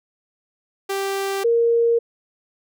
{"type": "tone pair in turn", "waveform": ["sawtooth", "sine"], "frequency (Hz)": [392, 466.2], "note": ["G4", "A#4"], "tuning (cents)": [0, 0], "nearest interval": "minor third", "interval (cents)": 300, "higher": "second", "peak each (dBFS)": [-18, -14], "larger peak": "second", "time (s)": [[0.89, 1.44], [1.44, 1.99]], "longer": "neither", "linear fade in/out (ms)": 10, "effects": []}